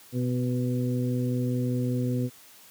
harmonic tone with a mistuned harmonic, 125 Hz, B2, 21 cents sharp, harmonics 1 / 2 / 3 / 4, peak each -26 / -28 / -37 / -36 dBFS, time 0.12-2.3 s, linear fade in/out 50 ms, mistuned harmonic 4, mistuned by -20 cents, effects white hiss -52 dBFS RMS until 2.7 s + high-pass 80 Hz 12 dB/octave

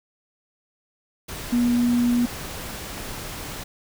sine tone in noise, 241.2 Hz, B3, 41 cents flat, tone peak -17 dBFS, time 1.52-2.26 s, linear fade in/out 10 ms, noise pink, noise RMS -34 dBFS, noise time 1.28-3.64 s, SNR +14 dB, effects none

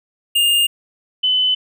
square / sine tone pair in turn, 2822 / 3020 Hz, F7 / F#7, +17 / +35 cents, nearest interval minor second, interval 118 cents, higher second, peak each -13 dBFS, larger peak neither, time 0.35-0.67 / 1.23-1.55 s, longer neither, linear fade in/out 10 ms, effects none

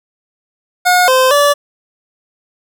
25% pulse tone with pitch steps, 722 / 517 / 577 Hz, F#5 / C5 / D5, -43 / -21 / -31 cents, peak -4 dBFS, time 0.85-1.54 s, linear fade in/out 20 ms, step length 230 ms, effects none

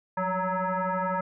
sine tone with frequency modulation, 180 Hz, F#3, 47 cents flat, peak -25 dBFS, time 0.17-1.21 s, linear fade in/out 5 ms, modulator 372 Hz, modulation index 3.5, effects none

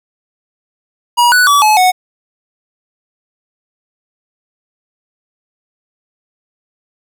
square tone with pitch steps, 960 / 1482 / 1146 / 856 / 737 Hz, B5 / F#6 / D6 / A5 / F#5, -49 / +2 / -43 / -48 / -7 cents, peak -7 dBFS, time 1.17-1.92 s, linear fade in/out 20 ms, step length 150 ms, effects none

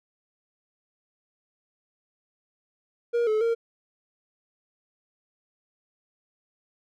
triangle tone with pitch steps, 472.9 / 431.6 / 461.8 Hz, A#4 / A4 / A#4, +25 / -33 / -16 cents, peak -19 dBFS, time 3.13-3.55 s, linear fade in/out 20 ms, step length 140 ms, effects none

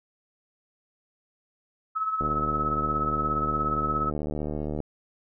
sine tone with tremolo, 1293 Hz, E6, 34 cents flat, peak -22 dBFS, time 1.95-4.11 s, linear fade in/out 20 ms, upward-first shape triangle, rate 17 Hz, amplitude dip 65%
click train, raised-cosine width 2 ms, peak -18 dBFS, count 196, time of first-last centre 2.21-4.803 s, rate 75.2 Hz
effects none

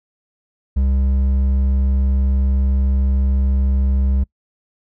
triangle tone with hard clipping, 66.7 Hz, C2, 34 cents sharp, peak -15 dBFS, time 0.76-4.24 s, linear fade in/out 10 ms, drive 9 dB, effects noise-tail reverb RT60 0.1 s tail -24 dB re dry

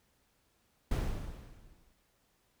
brown noise with exponential decay, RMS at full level -28 dBFS, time 0.91-1.93 s, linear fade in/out 5 ms, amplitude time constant 220 ms, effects pink hiss -73 dBFS RMS until 2.6 s

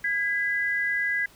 sine tone pair together, 1644.6 / 1996 Hz, G#6 / B6, -17 / +18 cents, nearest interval minor third, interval 335 cents, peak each -26 dBFS, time 0.04-1.26 s, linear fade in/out 5 ms, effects pink hiss -54 dBFS RMS until 1.35 s

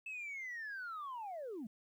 sine linear sweep, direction down, 2637 to 195.6 Hz, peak -40 dBFS, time 0.06-1.67 s, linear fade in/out 5 ms, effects tanh soft clip ceiling -39 dBFS + 12-bit

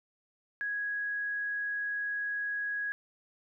sine tone, 1661.2 Hz, G#6, in tune, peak -31 dBFS, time 0.61-2.92 s, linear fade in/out 0 ms, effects none

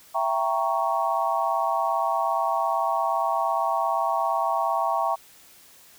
sine chord, E diminished seventh, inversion none, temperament equal with one note detuned, 666.5 / 784 / 932.3 / 1108.7 Hz, E5 / G5 / Bb5 / Db6, +19 / 0 / 0 / 0 cents, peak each -27 dBFS, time 0.14-5.16 s, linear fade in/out 20 ms, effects white hiss -52 dBFS RMS until 5.98 s

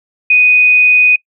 sine tone, 2489 Hz, D#7, in tune, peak -5 dBFS, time 0.3-1.16 s, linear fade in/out 5 ms, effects noise-tail reverb RT60 0.1 s tail -24 dB re dry

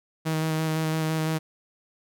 sawtooth tone with vibrato, 158.4 Hz, D#3, 31 cents sharp, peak -20 dBFS, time 0.25-1.39 s, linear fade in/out 20 ms, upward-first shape square, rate 5.9 Hz, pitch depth 12 cents each way, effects none

